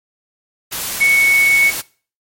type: tone in noise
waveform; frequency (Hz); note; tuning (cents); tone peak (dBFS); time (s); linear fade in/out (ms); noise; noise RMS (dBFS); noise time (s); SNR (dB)
sine; 2217; C#7; 0; -9; 1-1.71; 20; white; -23; 0.71-1.82; +11
effects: noise-tail reverb RT60 0.4 s tail -21 dB re dry + MP3 64 kbps